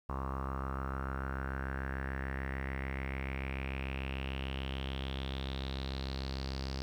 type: tone with low-pass filter sweep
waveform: sawtooth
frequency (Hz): 66.8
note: C2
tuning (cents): +36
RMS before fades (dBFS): -38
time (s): 0.09-6.82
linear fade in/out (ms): 0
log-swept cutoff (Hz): 1100 to 4900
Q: 5.8
effects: 11-bit